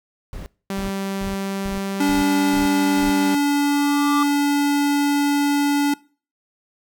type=noise bursts; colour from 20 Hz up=brown; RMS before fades=-32 dBFS; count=7; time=0.33-3.1 s; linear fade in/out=0 ms; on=130 ms; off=310 ms
type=tone with pitch glide; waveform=sawtooth; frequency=195.2 to 196.67 Hz; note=G3 to G3; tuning=-7 to +6 cents; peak=-20 dBFS; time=0.7-3.35 s; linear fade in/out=2 ms; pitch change=+13 cents; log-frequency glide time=1.18-2.69 s
type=tone; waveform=square; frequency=286.9 Hz; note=D4; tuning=40 cents flat; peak=-17 dBFS; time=2-5.94 s; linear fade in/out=5 ms
type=tone with exponential growth; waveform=triangle; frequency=1174.7 Hz; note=D6; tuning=in tune; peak=-16 dBFS; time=3.26-4.23 s; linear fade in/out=2 ms; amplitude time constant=210 ms
effects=noise-tail reverb RT60 0.4 s tail -23 dB re dry